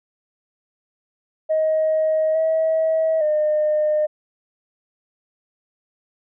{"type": "tone with pitch steps", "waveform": "sine", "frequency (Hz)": [629, 641, 608], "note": ["D#5", "E5", "D#5"], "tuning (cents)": [19, -49, -40], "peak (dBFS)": -15, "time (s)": [1.49, 4.07], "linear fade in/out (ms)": 20, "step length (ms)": 860, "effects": ["tanh soft clip ceiling -12 dBFS"]}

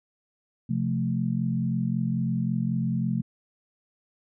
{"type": "chord", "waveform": "sine", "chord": "F major", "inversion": "second", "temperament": "equal", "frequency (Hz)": [130.81, 174.61, 220], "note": ["C3", "F3", "A3"], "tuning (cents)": [0, 0, 0], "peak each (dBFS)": -28, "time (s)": [0.69, 3.22], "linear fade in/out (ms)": 10, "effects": []}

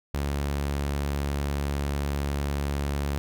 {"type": "tone", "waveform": "sawtooth", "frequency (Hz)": 71, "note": "C#2", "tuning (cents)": 42, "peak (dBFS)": -22, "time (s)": [0.14, 3.18], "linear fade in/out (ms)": 0, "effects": []}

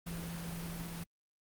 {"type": "tone in noise", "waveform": "sine", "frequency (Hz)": 168.8, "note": "E3", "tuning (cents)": 41, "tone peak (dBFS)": -40, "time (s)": [0.06, 1.04], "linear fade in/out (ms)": 10, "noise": "pink", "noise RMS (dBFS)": -45, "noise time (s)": [0.06, 1.04], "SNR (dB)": 2, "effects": ["Opus 32 kbps"]}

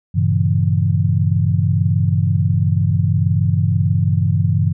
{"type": "chord", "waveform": "sine", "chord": "G diminished seventh", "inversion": "none", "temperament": "equal", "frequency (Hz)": [98, 116.54, 138.59, 164.81], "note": ["G2", "Bb2", "Db3", "Fb3"], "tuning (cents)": [0, 0, 0, 0], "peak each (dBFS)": [-16, -21, -19, -19], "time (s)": [0.14, 4.73], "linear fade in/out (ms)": 20, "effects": []}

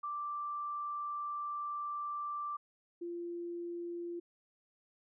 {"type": "tone pair in turn", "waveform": "sine", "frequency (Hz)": [1174.7, 344.9], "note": ["D6", "F4"], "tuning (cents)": [0, -22], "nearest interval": "octave + major sixth", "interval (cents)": 2122, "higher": "first", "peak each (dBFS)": [-36, -38], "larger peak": "first", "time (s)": [[0.03, 2.57], [3.01, 4.2]], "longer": "first", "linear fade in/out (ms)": 10, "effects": []}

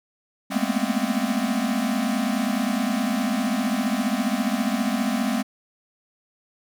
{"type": "tone cluster", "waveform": "square", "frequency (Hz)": [203, 217.9, 232.5, 247.3, 262.4], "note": ["G#3", "A3", "A#3", "B3", "C4"], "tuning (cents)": [-39, -17, -4, 3, 5], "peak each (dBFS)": -29, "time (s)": [0.5, 5.43], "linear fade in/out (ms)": 20, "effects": []}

